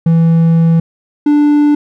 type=tone pair in turn; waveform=triangle; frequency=165.1 / 294.2 Hz; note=E3 / D4; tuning=+3 / +3 cents; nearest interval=minor seventh; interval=1000 cents; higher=second; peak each=-4 dBFS; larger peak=neither; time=0.06-0.8 / 1.26-1.75 s; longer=first; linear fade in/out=5 ms; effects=none